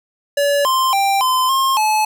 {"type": "tone with pitch steps", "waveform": "square", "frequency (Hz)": [571, 1046, 788, 1027, 1068, 860], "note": ["D5", "C6", "G5", "C6", "C6", "A5"], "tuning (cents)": [-49, -1, 9, -33, 35, -40], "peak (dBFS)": -14, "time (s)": [0.37, 2.05], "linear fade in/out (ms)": 5, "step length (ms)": 280, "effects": []}